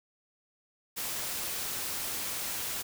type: noise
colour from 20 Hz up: white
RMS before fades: -35 dBFS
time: 0.96-2.83 s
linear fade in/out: 20 ms
effects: none